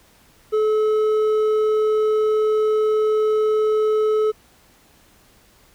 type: tone with hard clipping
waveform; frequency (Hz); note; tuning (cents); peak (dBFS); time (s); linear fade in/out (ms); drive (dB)
sine; 430.8; A4; -37; -17; 0.52-4.32; 20; 5
effects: pink hiss -54 dBFS RMS until 5.74 s